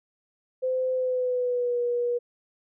sine tone with pitch glide, 514 to 482.4 Hz, C5 to B4, -31 to -41 cents, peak -23 dBFS, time 0.62-2.19 s, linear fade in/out 20 ms, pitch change -110 cents, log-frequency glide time 0.93-1.8 s, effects none

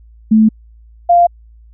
sine tone pair in turn, 218.5 / 695.3 Hz, A3 / F5, -12 / -8 cents, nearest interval octave + minor sixth, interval 2004 cents, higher second, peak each -5 dBFS, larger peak neither, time 0.31-0.49 / 1.09-1.27 s, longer neither, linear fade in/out 10 ms, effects added 56 Hz sine -39 dBFS peak until 1.73 s

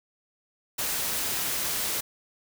white noise, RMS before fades -29 dBFS, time 0.78-2.01 s, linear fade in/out 10 ms, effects none

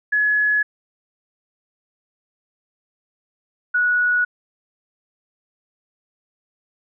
sine tone pair in turn, 1695 / 1464.7 Hz, G#6 / F#6, +35 / -18 cents, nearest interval minor third, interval 253 cents, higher first, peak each -15 dBFS, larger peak neither, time 0.12-0.63 / 3.74-4.25 s, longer neither, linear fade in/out 10 ms, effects none

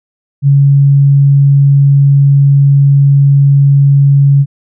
sine tone, 140 Hz, C#3, 18 cents sharp, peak -3 dBFS, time 0.42-4.46 s, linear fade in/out 50 ms, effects none

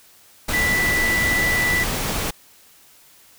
sine tone in noise, 1975.5 Hz, B6, in tune, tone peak -18 dBFS, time 0.53-1.84 s, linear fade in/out 10 ms, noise pink, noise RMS -24 dBFS, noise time 0.48-2.31 s, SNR +3 dB, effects white hiss -51 dBFS RMS until 3.38 s

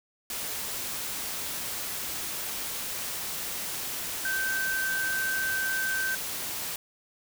sine tone in noise, 1550 Hz, G6, 20 cents flat, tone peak -27 dBFS, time 4.25-6.15 s, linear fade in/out 2 ms, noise white, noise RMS -34 dBFS, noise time 0.3-6.76 s, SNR +4 dB, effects none

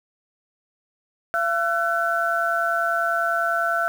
sine tone cluster, 680 / 1350 / 1500 Hz, F5 / E6 / F#6, -46 / +41 / +23 cents, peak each -24 dBFS, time 1.34-3.88 s, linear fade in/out 0 ms, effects 7-bit

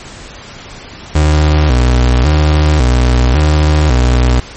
35% pulse tone with vibrato, 68.6 Hz, C#2, 17 cents flat, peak -5 dBFS, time 1.15-4.4 s, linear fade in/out 5 ms, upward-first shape square, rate 0.91 Hz, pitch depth 180 cents each way, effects pink hiss -31 dBFS RMS until 4.56 s + MP3 32 kbps

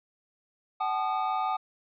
triangle tone cluster, 755 / 861 / 1223 Hz, F#5 / A5 / D#6, +35 / -38 / -30 cents, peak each -28 / -30 / -29 dBFS, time 0.8-1.57 s, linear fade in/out 10 ms, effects resampled to 11025 Hz

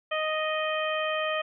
harmonic tone, 622.3 Hz, D#5, in tune, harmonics 1 / 2 / 3 / 4 / 5, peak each -29 / -32 / -34 / -35 / -36 dBFS, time 0.11-1.42 s, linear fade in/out 10 ms, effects none

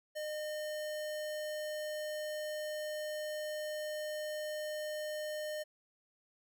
square tone, 609 Hz, D#5, 37 cents flat, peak -38 dBFS, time 0.15-5.64 s, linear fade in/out 20 ms, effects none

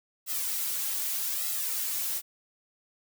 blue noise with flanger, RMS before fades -31 dBFS, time 0.26-2.22 s, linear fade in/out 50 ms, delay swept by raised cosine 1.5 to 3.7 ms, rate 0.82 Hz, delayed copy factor +1, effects none

